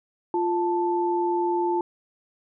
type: tone pair together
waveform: sine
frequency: 349.2 / 879.9 Hz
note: F4 / A5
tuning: 0 / 0 cents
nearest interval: octave + major third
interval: 1600 cents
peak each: -23 / -25 dBFS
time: 0.34-1.81 s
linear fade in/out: 2 ms
effects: none